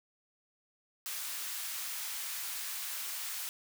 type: high-pass noise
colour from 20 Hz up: white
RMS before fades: -39 dBFS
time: 1.06-3.49 s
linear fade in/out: 0 ms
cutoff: 1100 Hz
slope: 12 dB/octave
effects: none

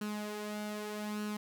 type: tone with flanger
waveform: sawtooth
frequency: 210.1 Hz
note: G#3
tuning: 20 cents sharp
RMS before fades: -39 dBFS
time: 0.01-1.37 s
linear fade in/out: 5 ms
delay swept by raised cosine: 0.7 to 3.4 ms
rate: 0.82 Hz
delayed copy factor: +0.55
effects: none

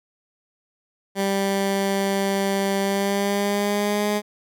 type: tone with pitch glide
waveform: 15% pulse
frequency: 196.4 to 208.1 Hz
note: G3 to G#3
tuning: +4 to +4 cents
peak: -14 dBFS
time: 1.15-4.22 s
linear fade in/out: 50 ms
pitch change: +100 cents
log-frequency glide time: 2.81-4.1 s
effects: none

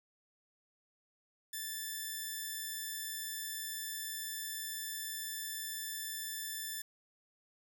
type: tone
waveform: 5% pulse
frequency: 1758 Hz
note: A6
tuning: 2 cents flat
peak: -28 dBFS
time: 1.53-6.82 s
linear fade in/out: 5 ms
effects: none

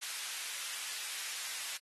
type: high-pass noise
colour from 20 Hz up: pink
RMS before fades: -41 dBFS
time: 0.01-1.78 s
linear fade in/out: 20 ms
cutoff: 2000 Hz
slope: 12 dB/octave
effects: AAC 32 kbps

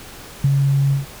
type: tone with ADSR envelope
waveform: sine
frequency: 138.59 Hz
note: C#3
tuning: in tune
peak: -10 dBFS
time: 0.44-1.06 s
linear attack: 5 ms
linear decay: 34 ms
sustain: -3 dB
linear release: 140 ms
effects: pink hiss -38 dBFS RMS until 1.2 s

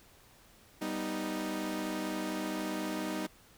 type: chord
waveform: sawtooth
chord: G augmented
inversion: none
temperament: equal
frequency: 196 / 246.9 / 311.1 Hz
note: G3 / B3 / D#4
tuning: 0 / 0 / 0 cents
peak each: -35 / -37 / -32 dBFS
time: 0.81-3.27 s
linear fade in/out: 10 ms
effects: pink hiss -60 dBFS RMS until 3.57 s

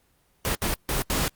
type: noise bursts at uneven times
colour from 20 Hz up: pink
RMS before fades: -25 dBFS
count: 4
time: 0.45-0.55 / 0.62-0.74 / 0.89-1.02 / 1.1-1.28 s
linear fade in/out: 0 ms
effects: pink hiss -65 dBFS RMS until 1.35 s + Opus 24 kbps

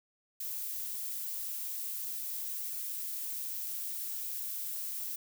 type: noise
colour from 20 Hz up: violet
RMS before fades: -38 dBFS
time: 0.4-5.16 s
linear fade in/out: 5 ms
effects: none

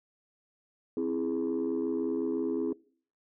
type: chord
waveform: sine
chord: C augmented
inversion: none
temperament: equal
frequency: 261.6 / 329.6 / 415.3 Hz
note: C4 / E4 / G#4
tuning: 0 / 0 / 0 cents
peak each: -31 dBFS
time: 0.97-2.73 s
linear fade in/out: 2 ms
effects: noise-tail reverb RT60 0.5 s tail -23 dB re dry + tanh soft clip ceiling -23 dBFS

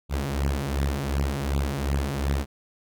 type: beating tone pair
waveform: sawtooth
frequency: 68.2 / 70.9 Hz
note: C#2 / C#2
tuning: -28 / +40 cents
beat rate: 2.7 Hz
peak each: -23 dBFS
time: 0.09-2.46 s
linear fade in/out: 50 ms
effects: none

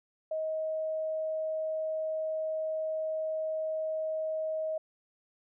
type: tone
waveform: sine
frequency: 631 Hz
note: D#5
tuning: 24 cents sharp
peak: -30 dBFS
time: 0.31-4.78 s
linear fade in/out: 5 ms
effects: none

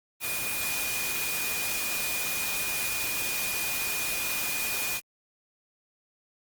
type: tone in noise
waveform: sine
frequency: 2452 Hz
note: D#7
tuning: 26 cents flat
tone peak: -33 dBFS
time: 0.2-5.01 s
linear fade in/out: 50 ms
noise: white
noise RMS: -31 dBFS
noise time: 0.2-5.01 s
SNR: -5 dB
effects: Opus 24 kbps

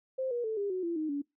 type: tone with pitch steps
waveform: sine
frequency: 523.3 / 479.9 / 440 / 403.5 / 370 / 339.3 / 311.2 / 285.3 Hz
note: C5 / B4 / A4 / G#4 / F#4 / F4 / D#4 / C#4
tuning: 0 / -50 / 0 / -50 / 0 / -50 / 0 / +50 cents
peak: -30 dBFS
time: 0.18-1.22 s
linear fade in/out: 10 ms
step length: 130 ms
effects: noise-tail reverb RT60 0.2 s tail -23 dB re dry

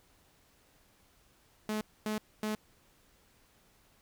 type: tone bursts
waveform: sawtooth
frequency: 214.2 Hz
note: A3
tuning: 46 cents flat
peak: -28 dBFS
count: 3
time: 1.69-2.55 s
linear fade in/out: 2 ms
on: 120 ms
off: 250 ms
effects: pink hiss -66 dBFS RMS until 4.01 s

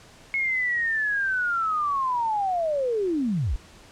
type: linear sweep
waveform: sine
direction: down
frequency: 2187 to 39.73 Hz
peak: -22 dBFS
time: 0.34-3.56 s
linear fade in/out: 0 ms
effects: pink hiss -50 dBFS RMS until 3.91 s + low-pass 8000 Hz 12 dB/octave

